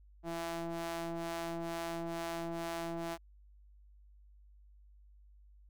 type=ring-modulated tone; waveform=sawtooth; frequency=167.3 Hz; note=E3; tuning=26 cents sharp; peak=-30 dBFS; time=0.23-3.18 s; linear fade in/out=50 ms; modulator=503 Hz; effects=added 50 Hz sine -57 dBFS peak until 5.69 s